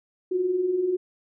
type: tone pair together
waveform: sine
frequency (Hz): 345.9 / 366.5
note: F4 / F#4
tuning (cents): -17 / -16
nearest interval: minor second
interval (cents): 101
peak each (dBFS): -31 / -22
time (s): 0.31-0.97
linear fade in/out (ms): 10
effects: none